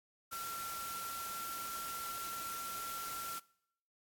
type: tone in noise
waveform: sine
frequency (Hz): 1360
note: F6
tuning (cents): -46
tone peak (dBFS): -41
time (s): 0.31-3.4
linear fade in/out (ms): 20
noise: white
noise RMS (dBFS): -45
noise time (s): 0.31-3.4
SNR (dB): +1
effects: noise-tail reverb RT60 0.7 s tail -23 dB re dry + AAC 64 kbps